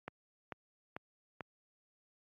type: click train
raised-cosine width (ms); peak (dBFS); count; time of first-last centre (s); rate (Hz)
0.5; -26; 4; 0.08-1.407; 2.26
effects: high-pass 100 Hz 12 dB/octave + AAC 48 kbps